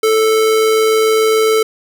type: tone with amplitude modulation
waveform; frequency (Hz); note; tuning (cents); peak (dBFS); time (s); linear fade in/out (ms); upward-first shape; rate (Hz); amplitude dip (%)
square; 440; A4; 0; -9; 0.03-1.63; 5; sine; 107; 30
effects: none